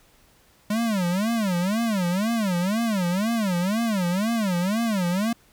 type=tone with vibrato; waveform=square; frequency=201.3 Hz; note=G3; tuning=46 cents sharp; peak=-22 dBFS; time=0.7-5.33 s; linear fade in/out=5 ms; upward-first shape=sine; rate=2 Hz; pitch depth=260 cents each way; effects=pink hiss -58 dBFS RMS until 5.52 s